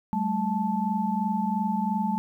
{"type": "tone cluster", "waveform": "sine", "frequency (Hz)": [193.1, 216, 875], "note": ["G3", "A3", "A5"], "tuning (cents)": [-26, -32, -10], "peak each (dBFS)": -28, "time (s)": [0.13, 2.18], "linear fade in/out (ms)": 0, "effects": ["10-bit"]}